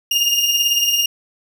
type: beating tone pair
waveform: 30% pulse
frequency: 2813 / 2831 Hz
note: F7 / F7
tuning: +12 / +23 cents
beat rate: 18 Hz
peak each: -18 / -13 dBFS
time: 0.11-1.06 s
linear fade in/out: 5 ms
effects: none